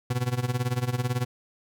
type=tone with tremolo; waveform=40% pulse; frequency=123.7 Hz; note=B2; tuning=3 cents sharp; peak=-21 dBFS; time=0.1-1.25 s; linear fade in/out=5 ms; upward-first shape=sine; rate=18 Hz; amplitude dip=85%; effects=none